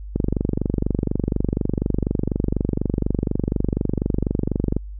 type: click train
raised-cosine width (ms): 3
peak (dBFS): -7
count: 112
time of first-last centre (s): 0.16-4.766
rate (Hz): 24.1
effects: added 50 Hz sine -31 dBFS peak until 4.99 s